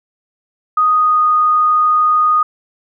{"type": "tone with pitch glide", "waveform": "sine", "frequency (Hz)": [1244.5, 1236.6], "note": ["D#6", "D#6"], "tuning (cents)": [0, -11], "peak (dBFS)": -9, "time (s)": [0.77, 2.43], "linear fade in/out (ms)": 5, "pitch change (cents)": -11, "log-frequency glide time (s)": [0.94, 1.25], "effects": []}